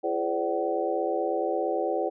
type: tone cluster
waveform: sine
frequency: 340 / 416.9 / 512 / 581 / 757 Hz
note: F4 / G#4 / C5 / D5 / F#5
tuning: -46 / +7 / -38 / -19 / +39 cents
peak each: -31 dBFS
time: 0.03-2.1 s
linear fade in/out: 20 ms
effects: none